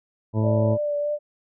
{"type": "harmonic tone", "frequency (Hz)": 109.1, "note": "A2", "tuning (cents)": -14, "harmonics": [1, 2, 3, 4, 5, 6, 8, 9], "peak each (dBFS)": [-20, -26, -30, -32, -34, -36, -38, -39], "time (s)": [0.33, 0.78], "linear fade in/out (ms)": 50}
{"type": "tone with vibrato", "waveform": "sine", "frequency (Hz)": 587.3, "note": "D5", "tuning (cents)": 0, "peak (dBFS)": -22, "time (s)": [0.42, 1.19], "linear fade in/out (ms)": 50, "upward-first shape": "triangle", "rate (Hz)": 3.2, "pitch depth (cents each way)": 21}
{"effects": []}